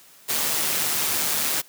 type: noise with amplitude modulation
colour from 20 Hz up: white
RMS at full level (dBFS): -22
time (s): 0.28-1.62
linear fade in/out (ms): 20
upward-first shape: sine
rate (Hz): 150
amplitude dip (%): 40
effects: white hiss -51 dBFS RMS until 1.68 s + high-pass 100 Hz 12 dB/octave